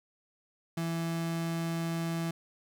35% pulse tone, 166.1 Hz, E3, 13 cents sharp, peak -29 dBFS, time 0.77-2.31 s, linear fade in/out 5 ms, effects none

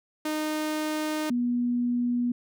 sawtooth / sine tone pair in turn, 307.6 / 242.7 Hz, D#4 / B3, -20 / -30 cents, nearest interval major third, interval 410 cents, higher first, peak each -23 dBFS, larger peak neither, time 0.25-1.3 / 1.3-2.32 s, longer first, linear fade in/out 5 ms, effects none

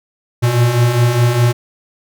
square beating tone pair, 116.54 / 121.44 Hz, A#2 / B2, 0 / -29 cents, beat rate 4.9 Hz, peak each -18 / -12 dBFS, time 0.42-1.53 s, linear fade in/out 20 ms, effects none

